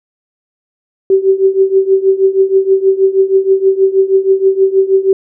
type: tone with tremolo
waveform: sine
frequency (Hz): 385.2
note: G4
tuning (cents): -30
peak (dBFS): -3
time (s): 1.1-5.13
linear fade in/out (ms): 2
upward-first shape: triangle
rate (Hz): 6.3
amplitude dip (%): 90
effects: none